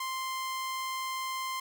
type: tone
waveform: sawtooth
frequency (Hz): 1046.5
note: C6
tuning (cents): 0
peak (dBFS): -29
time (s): 0-1.6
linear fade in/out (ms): 5
effects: none